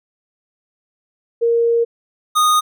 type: tone pair in turn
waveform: sine / square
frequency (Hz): 466.2 / 1236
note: A#4 / D#6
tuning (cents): 0 / -12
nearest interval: octave + perfect fourth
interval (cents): 1688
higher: second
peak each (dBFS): -12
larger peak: neither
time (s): 1.41-1.85 / 2.35-2.61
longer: first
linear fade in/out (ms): 20
effects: none